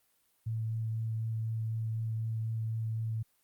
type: tone with vibrato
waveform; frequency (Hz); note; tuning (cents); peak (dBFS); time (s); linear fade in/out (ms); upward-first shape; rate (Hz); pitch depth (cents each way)
sine; 111.9; A2; +30; -31; 0.46-3.23; 10; triangle; 4; 13
effects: white hiss -72 dBFS RMS until 3.43 s + Opus 32 kbps